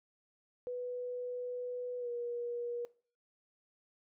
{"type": "tone with pitch glide", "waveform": "sine", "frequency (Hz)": [493.9, 478.5], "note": ["B4", "A#4"], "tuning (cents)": [0, 45], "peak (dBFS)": -36, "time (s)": [0.67, 2.85], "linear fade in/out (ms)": 0, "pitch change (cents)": -55, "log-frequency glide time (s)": [1.99, 2.09], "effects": ["noise-tail reverb RT60 0.4 s tail -20 dB re dry"]}